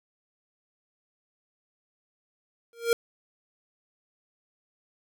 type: tone with exponential growth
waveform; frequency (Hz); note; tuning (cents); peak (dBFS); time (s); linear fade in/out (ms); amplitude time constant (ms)
square; 466.2; A#4; 0; -17; 2.73-2.93; 1; 42
effects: none